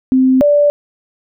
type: tone pair in turn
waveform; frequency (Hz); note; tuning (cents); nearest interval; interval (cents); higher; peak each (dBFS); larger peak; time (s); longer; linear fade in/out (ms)
sine; 259.9 / 583.5; C4 / D5; -11 / -11; octave + major second; 1400; second; -7; neither; 0.12-0.41 / 0.41-0.7; neither; 0
effects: none